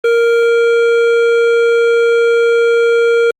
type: tone with hard clipping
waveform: sine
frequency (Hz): 466.2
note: A#4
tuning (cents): 0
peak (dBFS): -10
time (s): 0.04-3.31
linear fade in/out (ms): 5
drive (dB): 11
effects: Opus 24 kbps